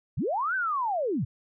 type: linear two-way sweep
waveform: sine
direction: up then down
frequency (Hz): 78.2 to 1568 to 91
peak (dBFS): -25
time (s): 0.17-1.25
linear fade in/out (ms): 10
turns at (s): 0.55
effects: none

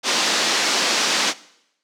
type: band-pass noise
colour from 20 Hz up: white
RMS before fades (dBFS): -20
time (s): 0.03-1.34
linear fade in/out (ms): 50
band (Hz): 220 to 6100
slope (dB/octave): 24
effects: noise-tail reverb RT60 0.8 s tail -20 dB re dry

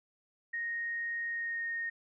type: tone with pitch glide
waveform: sine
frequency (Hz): 1864 to 1851.1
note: A#6 to A#6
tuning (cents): -1 to -13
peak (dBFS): -33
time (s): 0.53-1.9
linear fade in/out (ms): 10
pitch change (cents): -12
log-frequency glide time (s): 1.27-1.66
effects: none

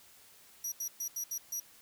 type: tone bursts at uneven times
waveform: sawtooth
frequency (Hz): 5800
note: F#8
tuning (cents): -35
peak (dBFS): -32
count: 6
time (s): 0.64-0.72 / 0.8-0.88 / 1-1.08 / 1.16-1.24 / 1.31-1.38 / 1.52-1.6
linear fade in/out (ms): 5
effects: white hiss -59 dBFS RMS until 1.81 s

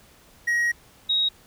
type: tone pair in turn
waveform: triangle / sine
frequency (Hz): 1894 / 3788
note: A#6 / A#7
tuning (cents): +27 / +27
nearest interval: octave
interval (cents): 1200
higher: second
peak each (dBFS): -18 / -19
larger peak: first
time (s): 0.47-0.72 / 1.09-1.29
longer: first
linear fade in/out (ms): 10
effects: pink hiss -54 dBFS RMS until 1.46 s

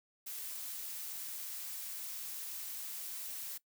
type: noise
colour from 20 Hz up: blue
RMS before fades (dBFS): -43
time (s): 0.26-3.58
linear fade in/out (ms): 10
effects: noise-tail reverb RT60 0.1 s tail -20 dB re dry

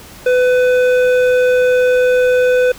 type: tone with hard clipping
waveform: sine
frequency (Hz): 501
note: B4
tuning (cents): +25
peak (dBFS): -11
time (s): 0.26-2.72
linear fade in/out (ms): 5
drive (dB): 10
effects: pink hiss -37 dBFS RMS until 2.78 s

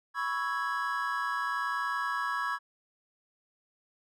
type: chord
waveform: triangle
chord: C# minor seventh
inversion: third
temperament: equal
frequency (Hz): 987.8 / 1108.7 / 1318.5 / 1661.2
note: B5 / C#6 / E6 / G#6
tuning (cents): 0 / 0 / 0 / 0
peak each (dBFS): -35 / -32 / -35 / -32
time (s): 0.14-2.59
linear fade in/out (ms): 50
effects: none

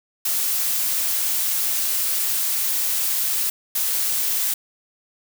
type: noise bursts at uneven times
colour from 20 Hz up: blue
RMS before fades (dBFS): -22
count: 2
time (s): 0.25-3.5 / 3.75-4.54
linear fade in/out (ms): 5
effects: none

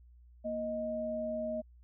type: tone pair together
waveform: sine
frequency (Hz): 233.9 / 624.4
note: A#3 / D#5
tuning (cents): +6 / +6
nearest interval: octave + perfect fourth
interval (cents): 1700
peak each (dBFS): -39 / -34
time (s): 0.44-1.62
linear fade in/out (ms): 20
effects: added 60 Hz sine -55 dBFS peak until 1.83 s

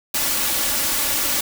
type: noise with comb filter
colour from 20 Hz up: white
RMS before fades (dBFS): -21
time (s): 0.14-1.41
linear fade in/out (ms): 5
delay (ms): 3.5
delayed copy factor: +0.5
effects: none

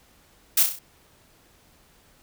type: noise with echo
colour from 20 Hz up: blue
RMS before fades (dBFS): -18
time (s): 0.57-0.63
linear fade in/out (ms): 5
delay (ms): 32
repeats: 5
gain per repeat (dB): -5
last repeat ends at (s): 0.79
effects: pink hiss -58 dBFS RMS until 2.22 s

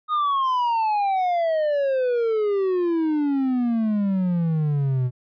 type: exponential sweep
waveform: triangle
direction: down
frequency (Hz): 1250 to 122.5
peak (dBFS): -17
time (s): 0.08-5.11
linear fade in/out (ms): 50
effects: resampled to 11025 Hz

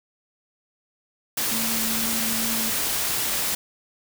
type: tone in noise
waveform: sine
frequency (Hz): 225.6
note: A3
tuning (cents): +44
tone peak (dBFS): -30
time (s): 1.51-2.7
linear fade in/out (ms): 5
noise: white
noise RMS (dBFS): -25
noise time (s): 1.37-3.55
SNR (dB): -8
effects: none

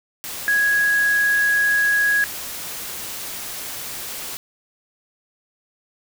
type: tone in noise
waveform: sine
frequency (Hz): 1661.2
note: G#6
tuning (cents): 0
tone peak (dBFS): -15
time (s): 0.48-2.24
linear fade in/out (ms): 0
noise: white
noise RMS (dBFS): -31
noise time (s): 0.24-4.37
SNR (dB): +13
effects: none

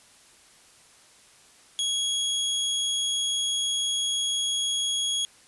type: tone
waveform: sawtooth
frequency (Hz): 3322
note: G#7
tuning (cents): 0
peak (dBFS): -21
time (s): 1.79-5.25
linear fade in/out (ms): 0
effects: white hiss -55 dBFS RMS until 5.47 s + resampled to 24000 Hz

